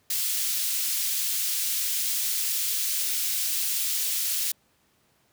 white high-pass noise, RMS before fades -27 dBFS, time 0.1-4.52 s, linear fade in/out 5 ms, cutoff 3100 Hz, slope 12 dB/octave, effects pink hiss -66 dBFS RMS until 5.32 s + high-pass 80 Hz 12 dB/octave

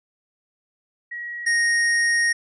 sine / square tone pair in turn, 1908 / 1865.5 Hz, A#6 / A#6, +40 / +1 cents, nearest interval unison, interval 39 cents, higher first, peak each -29 / -18 dBFS, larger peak second, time 1.11-1.46 / 1.46-2.33 s, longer second, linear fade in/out 10 ms, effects resampled to 24000 Hz

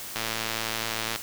click train, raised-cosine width 0.2 ms, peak -11 dBFS, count 113, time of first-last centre 0.16-1.16 s, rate 112 Hz, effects white hiss -38 dBFS RMS until 1.22 s

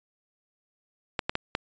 clicks, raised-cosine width 0.3 ms, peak -10 dBFS, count 4, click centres 1.192 / 1.295 / 1.354 / 1.551 s, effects resampled to 16000 Hz

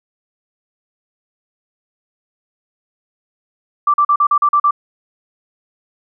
sine tone bursts, 1171 Hz, D6, 5 cents flat, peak -9 dBFS, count 8, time 3.87-4.709 s, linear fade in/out 5 ms, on 69 ms, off 41 ms, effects none

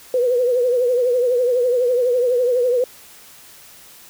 sine tone with vibrato, 493.9 Hz, B4, in tune, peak -14 dBFS, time 0.14-2.84 s, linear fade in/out 2 ms, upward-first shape triangle, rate 12 Hz, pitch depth 84 cents each way, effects white hiss -44 dBFS RMS until 4.09 s

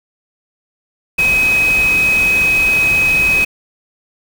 sine tone in noise, 2534 Hz, D#7, 31 cents sharp, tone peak -10 dBFS, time 1.18-3.45 s, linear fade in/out 10 ms, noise pink, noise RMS -24 dBFS, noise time 1.18-3.45 s, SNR +11 dB, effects none

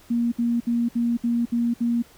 sine tone bursts, 236 Hz, A#3, 22 cents sharp, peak -19 dBFS, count 7, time 0.1-2.024 s, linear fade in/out 10 ms, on 220 ms, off 64 ms, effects pink hiss -52 dBFS RMS until 2.17 s

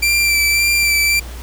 sawtooth tone with vibrato, 2349 Hz, D7, in tune, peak -9 dBFS, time 0.02-1.2 s, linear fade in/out 10 ms, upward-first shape sine, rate 1.8 Hz, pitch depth 21 cents each way, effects added 60 Hz sine -28 dBFS peak until 1.42 s + pink hiss -37 dBFS RMS until 1.42 s

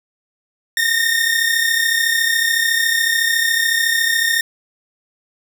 sawtooth tone pair together, 1815 / 1848.9 Hz, A#6 / A#6, -47 / -15 cents, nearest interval unison, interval 32 cents, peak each -14 dBFS, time 0.77-4.41 s, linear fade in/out 2 ms, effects none

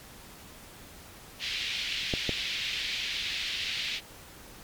white band-pass noise, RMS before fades -33 dBFS, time 1.39-4.01 s, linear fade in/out 50 ms, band 2200 to 3900 Hz, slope 24 dB/octave
clicks, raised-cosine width 2 ms, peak -15 dBFS, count 2, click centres 2.138 / 2.293 s
effects pink hiss -49 dBFS RMS until 4.63 s + MP3 96 kbps

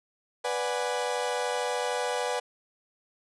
35% pulse chord, G# half-diminished seventh, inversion first, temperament equal, 493.9 / 587.3 / 740 / 830.6 Hz, B4 / D5 / F#5 / G#5, 0 / 0 / 0 / 0 cents, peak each -29 / -33 / -33 / -33 dBFS, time 0.44-2.4 s, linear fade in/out 10 ms, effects resampled to 24000 Hz

